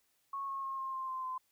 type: tone with pitch steps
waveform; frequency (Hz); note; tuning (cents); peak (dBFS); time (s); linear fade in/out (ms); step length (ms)
sine; 1100 / 1088 / 1076.1 / 1064.4 / 1052.8 / 1041.3 / 1029.9; C#6 / C#6 / C6 / C6 / C6 / C6 / C6; -14 / -33 / +48 / +29 / +10 / -9 / -28; -36; 0.33-1.38; 5; 150
effects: white hiss -75 dBFS RMS until 1.51 s